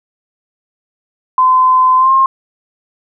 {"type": "tone with pitch glide", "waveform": "sine", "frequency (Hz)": [1026, 1065.9], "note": ["C6", "C6"], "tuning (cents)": [-34, 32], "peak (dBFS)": -6, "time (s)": [1.38, 2.26], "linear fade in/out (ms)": 2, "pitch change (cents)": 66, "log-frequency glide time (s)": [1.97, 2.12], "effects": []}